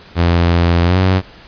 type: tone with pitch glide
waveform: sawtooth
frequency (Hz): 85.7 to 93.46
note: F2 to F#2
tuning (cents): -32 to +18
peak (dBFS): -6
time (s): 0.15-1.22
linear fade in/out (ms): 50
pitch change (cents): +150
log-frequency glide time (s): 0.84-0.98
effects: pink hiss -40 dBFS RMS until 1.47 s + resampled to 11025 Hz